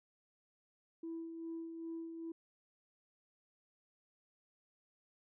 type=tone with tremolo; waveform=sine; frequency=329.6 Hz; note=E4; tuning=in tune; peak=-39 dBFS; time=1.03-2.32 s; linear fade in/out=5 ms; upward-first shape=sine; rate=2.5 Hz; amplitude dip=45%; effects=tanh soft clip ceiling -37 dBFS